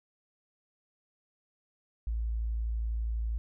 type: tone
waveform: sine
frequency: 56.1 Hz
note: A1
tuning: 34 cents sharp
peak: -29 dBFS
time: 2.07-3.38 s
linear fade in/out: 0 ms
effects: none